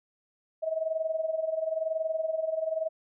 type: tone with amplitude modulation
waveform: sine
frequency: 640 Hz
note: D#5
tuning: 49 cents sharp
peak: -24 dBFS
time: 0.62-2.89 s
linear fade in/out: 20 ms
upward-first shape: sine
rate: 21 Hz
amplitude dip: 75%
effects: none